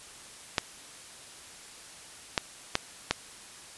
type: clicks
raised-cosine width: 0.2 ms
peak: -6 dBFS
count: 4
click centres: 0.582 / 2.378 / 2.754 / 3.11 s
effects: white hiss -48 dBFS RMS until 3.77 s + resampled to 24000 Hz